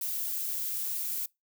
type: noise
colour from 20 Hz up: violet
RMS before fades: -33 dBFS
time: 0.01-1.26 s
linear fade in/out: 5 ms
effects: noise-tail reverb RT60 0.2 s tail -24 dB re dry